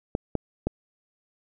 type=clicks; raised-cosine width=2 ms; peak=-11 dBFS; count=3; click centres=0.151 / 0.353 / 0.67 s; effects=none